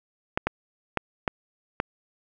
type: clicks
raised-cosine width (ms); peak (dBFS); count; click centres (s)
0.5; -8; 5; 0.375 / 0.47 / 0.973 / 1.278 / 1.801
effects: none